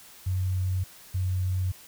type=tone pair in turn; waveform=sine; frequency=92.8 / 92.47 Hz; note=F#2 / F#2; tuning=+6 / -1 cents; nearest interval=unison; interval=7 cents; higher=first; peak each=-24 dBFS; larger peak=neither; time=0.26-0.84 / 1.14-1.72 s; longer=neither; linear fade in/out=10 ms; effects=white hiss -50 dBFS RMS until 1.87 s